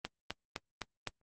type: click train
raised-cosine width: 0.2 ms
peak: -18 dBFS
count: 5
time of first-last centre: 0.05-1.073 s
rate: 3.91 Hz
effects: Opus 24 kbps